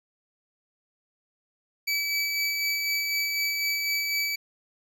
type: tone with tremolo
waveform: 25% pulse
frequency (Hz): 2296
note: D7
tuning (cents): -40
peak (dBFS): -20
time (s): 1.87-4.36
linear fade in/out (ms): 10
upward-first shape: sine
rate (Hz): 4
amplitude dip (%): 30
effects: none